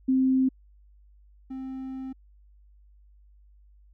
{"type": "tone pair in turn", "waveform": ["sine", "triangle"], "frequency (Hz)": [261.6, 263.1], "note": ["C4", "C4"], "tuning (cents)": [0, 10], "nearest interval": "unison", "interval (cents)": 10, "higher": "second", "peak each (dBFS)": [-19, -31], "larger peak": "first", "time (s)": [[0.08, 0.49], [1.5, 2.13]], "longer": "second", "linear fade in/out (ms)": 10, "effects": ["added 50 Hz sine -53 dBFS peak until 3.93 s"]}